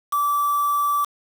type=tone with quantisation; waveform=sine; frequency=1160 Hz; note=D6; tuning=22 cents flat; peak=-18 dBFS; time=0.12-1.05 s; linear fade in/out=10 ms; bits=5; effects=none